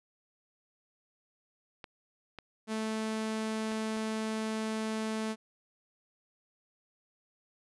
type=clicks; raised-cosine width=0.3 ms; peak=-27 dBFS; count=4; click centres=1.842 / 2.387 / 3.718 / 3.968 s
type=tone; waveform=sawtooth; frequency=219.2 Hz; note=A3; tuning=6 cents flat; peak=-28 dBFS; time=2.67-5.36 s; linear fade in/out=50 ms
effects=resampled to 24000 Hz